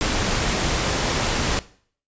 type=noise; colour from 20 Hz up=pink; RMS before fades=-22 dBFS; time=0.01-1.59 s; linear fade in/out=0 ms; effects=noise-tail reverb RT60 0.5 s tail -18 dB re dry + resampled to 16000 Hz